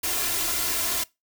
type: noise with comb filter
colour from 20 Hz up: white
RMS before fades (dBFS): -26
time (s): 0.03-1.04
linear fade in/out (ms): 10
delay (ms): 2.9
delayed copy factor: +0.65
effects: noise-tail reverb RT60 0.2 s tail -21 dB re dry